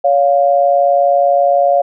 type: tone pair together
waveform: sine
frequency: 563.2 / 703 Hz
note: C#5 / F5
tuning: +27 / +11 cents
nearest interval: major third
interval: 384 cents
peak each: -11 dBFS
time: 0.04-1.82 s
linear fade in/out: 10 ms
effects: none

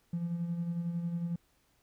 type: tone with tremolo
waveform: triangle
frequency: 170.9 Hz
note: F3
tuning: 37 cents flat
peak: -26 dBFS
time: 0.13-1.36 s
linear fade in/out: 5 ms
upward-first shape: sine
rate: 11 Hz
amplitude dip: 60%
effects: tanh soft clip ceiling -27 dBFS + pink hiss -71 dBFS RMS until 1.82 s

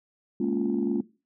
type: chord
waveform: sine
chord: Bb minor seventh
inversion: third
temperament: just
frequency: 209.8 / 233.1 / 279.7 / 349.6 Hz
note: Ab3 / Bb3 / Db4 / F4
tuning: +18 / 0 / +16 / +2 cents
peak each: -28 dBFS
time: 0.4-1.01 s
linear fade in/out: 5 ms
effects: noise-tail reverb RT60 0.3 s tail -18 dB re dry + tanh soft clip ceiling -16 dBFS

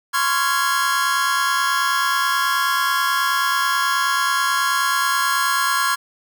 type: chord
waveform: 45% pulse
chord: Db major seventh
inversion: third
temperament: just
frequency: 1039.4 / 1108.7 / 1385.9 / 1663.1 Hz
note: C6 / Db6 / F6 / Ab6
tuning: -12 / 0 / -14 / +2 cents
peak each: -23 dBFS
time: 0.13-5.96 s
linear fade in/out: 20 ms
effects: none

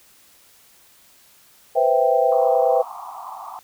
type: chord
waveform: sine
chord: C major seventh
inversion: third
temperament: equal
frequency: 493.9 / 523.3 / 659.3 / 784 Hz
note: B4 / C5 / E5 / G5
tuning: 0 / 0 / 0 / 0 cents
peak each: -20 dBFS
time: 1.75-2.83 s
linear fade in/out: 20 ms
type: band-pass noise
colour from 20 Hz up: pink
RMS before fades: -35 dBFS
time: 2.32-3.59 s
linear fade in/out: 0 ms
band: 710 to 1200 Hz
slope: 96 dB/octave
effects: white hiss -53 dBFS RMS until 3.63 s

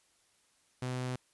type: tone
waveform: sawtooth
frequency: 126.7 Hz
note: B2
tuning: 45 cents sharp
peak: -30 dBFS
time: 0.82-1.16 s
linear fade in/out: 5 ms
effects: white hiss -70 dBFS RMS until 1.33 s + resampled to 24000 Hz

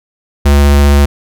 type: tone with vibrato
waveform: square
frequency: 71.2 Hz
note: C#2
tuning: 47 cents sharp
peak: -5 dBFS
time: 0.45-1.06 s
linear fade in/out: 10 ms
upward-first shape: sine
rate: 15 Hz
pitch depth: 10 cents each way
effects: none

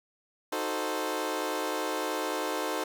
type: chord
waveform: 20% pulse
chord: D# diminished seventh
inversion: none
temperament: equal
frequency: 311.1 / 370 / 440 / 523.3 Hz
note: D#4 / F#4 / A4 / C5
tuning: 0 / 0 / 0 / 0 cents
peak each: -30 / -32 / -30 / -30 dBFS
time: 0.52-2.84 s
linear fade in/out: 5 ms
effects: none

